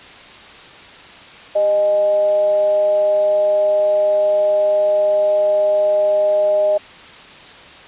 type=tone with frequency modulation; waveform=sine; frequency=614 Hz; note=D#5; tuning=23 cents flat; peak=-12 dBFS; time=1.55-6.78 s; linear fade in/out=10 ms; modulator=218 Hz; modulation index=0.25; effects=white hiss -39 dBFS RMS until 7.87 s + resampled to 8000 Hz